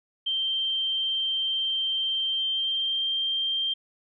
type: tone with pitch glide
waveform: sine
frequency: 3141 to 3170 Hz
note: G7 to G7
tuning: +3 to +19 cents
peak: -24 dBFS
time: 0.26-3.74 s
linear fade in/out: 10 ms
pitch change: +16 cents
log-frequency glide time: 2.23-3.06 s
effects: none